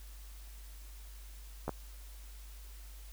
clicks, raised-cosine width 1 ms, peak -21 dBFS, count 2, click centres 1.68 / 1.693 s, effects added 50 Hz sine -47 dBFS peak until 3.12 s + white hiss -58 dBFS RMS until 3.12 s

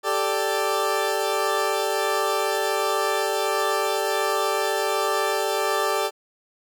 20% pulse chord, G suspended second, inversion none, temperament equal, 392 / 440 / 587.3 Hz, G4 / A4 / D5, 0 / 0 / 0 cents, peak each -21 dBFS, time 0.03-6.11 s, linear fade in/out 50 ms, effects none

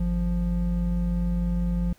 triangle tone pair together, 51.55 / 174.61 Hz, G#1 / F3, -12 / 0 cents, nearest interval octave + major sixth, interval 2112 cents, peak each -23 / -23 dBFS, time 0-1.93 s, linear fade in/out 5 ms, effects pink hiss -59 dBFS RMS until 1.98 s

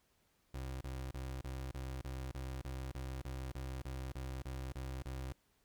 30% pulse tone bursts, 65.41 Hz, C2, in tune, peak -38 dBFS, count 16, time 0.54-5.325 s, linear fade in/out 5 ms, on 270 ms, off 31 ms, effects pink hiss -75 dBFS RMS until 5.64 s

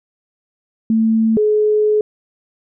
sine tone pair in turn, 222.8 / 424.6 Hz, A3 / G#4, +22 / +38 cents, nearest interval major seventh, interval 1116 cents, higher second, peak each -11 dBFS, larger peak neither, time 0.9-1.37 / 1.37-2.01 s, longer second, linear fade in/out 2 ms, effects none

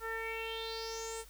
sawtooth tone with low-pass filter sweep, 450 Hz, A4, 39 cents sharp, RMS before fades -40 dBFS, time 0-1.25 s, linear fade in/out 50 ms, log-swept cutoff 1500 to 9100 Hz, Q 6.4, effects added 50 Hz sine -55 dBFS peak until 1.29 s + white hiss -59 dBFS RMS until 1.29 s

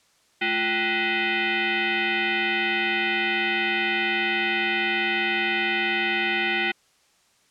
sine tone with frequency modulation, 215.3 Hz, A3, 37 cents flat, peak -21 dBFS, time 0.41-6.72 s, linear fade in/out 10 ms, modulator 565 Hz, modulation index 5, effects white hiss -62 dBFS RMS until 7.5 s + low-pass 8000 Hz 12 dB/octave

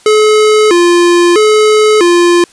square tone with vibrato, 385.9 Hz, G4, 27 cents flat, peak -5 dBFS, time 0.06-2.44 s, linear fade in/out 2 ms, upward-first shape square, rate 0.77 Hz, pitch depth 180 cents each way, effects white hiss -42 dBFS RMS until 2.52 s + resampled to 22050 Hz

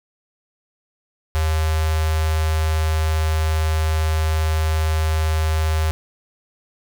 square tone with notch filter, 78.8 Hz, D#2, 23 cents sharp, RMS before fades -19 dBFS, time 1.35-5.91 s, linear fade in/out 0 ms, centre 240 Hz, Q 0.56, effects none

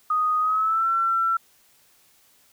sine tone with pitch glide, 1244.5 to 1349.3 Hz, D#6 to E6, 0 to +40 cents, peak -19 dBFS, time 0.1-1.37 s, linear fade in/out 5 ms, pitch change +140 cents, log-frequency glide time 0.4-0.87 s, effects white hiss -59 dBFS RMS until 2.52 s

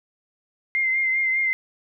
sine tone with vibrato, 2093 Hz, C7, in tune, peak -19 dBFS, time 0.75-1.53 s, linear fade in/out 0 ms, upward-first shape triangle, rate 5 Hz, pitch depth 36 cents each way, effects none

